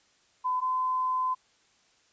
sine tone pair in turn, 1011 / 1022.2 Hz, B5 / C6, +40 / -41 cents, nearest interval unison, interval 19 cents, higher second, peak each -25 dBFS, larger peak neither, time 0.44-0.61 / 0.61-1.35 s, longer second, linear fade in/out 20 ms, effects white hiss -65 dBFS RMS until 2.12 s + resampled to 16000 Hz

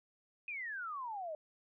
sine exponential sweep, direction down, 2534 to 597 Hz, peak -39 dBFS, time 0.48-1.35 s, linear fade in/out 2 ms, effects none

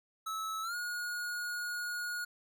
square tone with pitch glide, 1300 to 1442.4 Hz, E6 to F#6, -24 to -45 cents, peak -36 dBFS, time 0.26-2.25 s, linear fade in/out 10 ms, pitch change +179 cents, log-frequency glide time 0.62-0.75 s, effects none

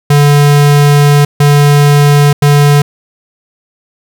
square tone bursts at uneven times, 144.9 Hz, D3, 23 cents flat, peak -4 dBFS, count 3, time 0.1-1.25 / 1.4-2.33 / 2.42-2.82 s, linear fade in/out 5 ms, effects none

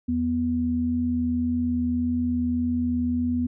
sine tone pair together, 82.41 / 245.5 Hz, E2 / B3, 0 / -10 cents, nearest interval octave + perfect fifth, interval 1890 cents, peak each -30 / -22 dBFS, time 0.08-3.47 s, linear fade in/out 10 ms, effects none

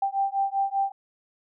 sine beating tone pair, 784 / 789.1 Hz, G5 / G5, 0 / +11 cents, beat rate 5.1 Hz, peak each -26 / -26 dBFS, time 0.02-0.92 s, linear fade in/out 5 ms, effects none

